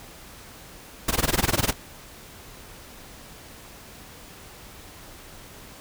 pink noise with tremolo, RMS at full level -20 dBFS, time 1.08-1.73 s, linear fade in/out 5 ms, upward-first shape sine, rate 20 Hz, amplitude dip 95%, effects pink hiss -45 dBFS RMS until 5.8 s

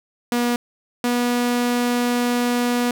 sawtooth tone pair in turn, 240.8 / 242.9 Hz, B3 / B3, -44 / -29 cents, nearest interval unison, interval 15 cents, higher second, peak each -14 dBFS, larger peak neither, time 0.32-0.56 / 1.04-2.91 s, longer second, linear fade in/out 2 ms, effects none

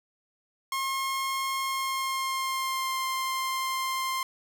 sawtooth tone with pitch glide, 1074 to 1051.9 Hz, C6 to C6, +45 to +9 cents, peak -24 dBFS, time 0.72-4.23 s, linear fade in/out 2 ms, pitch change -36 cents, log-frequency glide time 1.6-3.02 s, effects none

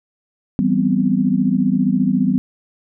sine chord, C major seventh, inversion first, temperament equal with one note detuned, 164.81 / 193.75 / 246.9 / 261.6 Hz, E3 / G3 / B3 / C4, 0 / -20 / 0 / 0 cents, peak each -23 / -17 / -18 / -21 dBFS, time 0.59-2.38 s, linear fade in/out 0 ms, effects none

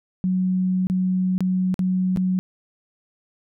sine tone with dropouts, 185 Hz, F#3, in tune, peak -18 dBFS, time 0.24-2.39 s, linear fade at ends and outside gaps 0 ms, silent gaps 0.87-0.899 / 1.38-1.406 / 1.742-1.792 / 2.162-2.172 s, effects none

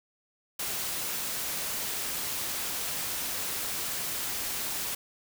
white noise, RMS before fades -33 dBFS, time 0.59-4.95 s, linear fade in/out 5 ms, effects none

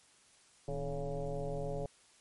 sine tone with frequency modulation, 291.5 Hz, D4, 13 cents flat, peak -34 dBFS, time 0.68-1.86 s, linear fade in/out 2 ms, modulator 135 Hz, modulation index 2.7, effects white hiss -64 dBFS RMS until 2.2 s + MP3 48 kbps

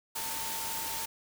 sine tone in noise, 900 Hz, A5, 39 cents sharp, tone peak -41 dBFS, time 0.15-1.06 s, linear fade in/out 10 ms, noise white, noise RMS -36 dBFS, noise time 0.15-1.06 s, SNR -8 dB, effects none

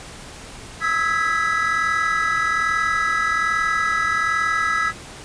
triangle chord, E major seventh, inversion third, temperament equal with one note detuned, 1277.3 / 1318.5 / 1661.2 / 1975.5 Hz, D#6 / E6 / G#6 / B6, +45 / 0 / 0 / 0 cents, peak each -22 dBFS, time 0.8-4.93 s, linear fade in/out 50 ms, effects pink hiss -38 dBFS RMS until 5.24 s + resampled to 22050 Hz

